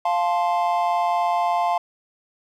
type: chord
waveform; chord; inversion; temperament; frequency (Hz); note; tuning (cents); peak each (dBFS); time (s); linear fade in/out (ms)
triangle; F major; none; equal with one note detuned; 698.5 / 874.9 / 1046.5; F5 / A5 / C6; 0 / -10 / 0; -19 / -22 / -24; 0.05-1.78; 5
effects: none